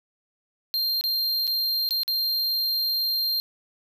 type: tone with dropouts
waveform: square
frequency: 4186 Hz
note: C8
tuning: in tune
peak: -23 dBFS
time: 0.74-3.4 s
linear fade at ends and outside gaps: 0 ms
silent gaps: 1.011-1.039 / 1.47-1.476 / 1.89-1.908 / 2.033-2.079 s
effects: none